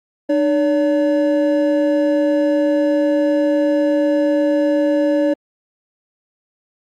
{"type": "tone pair together", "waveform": "triangle", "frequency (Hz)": [301.9, 570], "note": ["D4", "C#5"], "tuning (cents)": [48, 48], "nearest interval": "major seventh", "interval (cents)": 1100, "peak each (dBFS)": [-14, -14], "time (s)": [0.29, 5.34], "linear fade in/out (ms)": 10, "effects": ["Opus 32 kbps"]}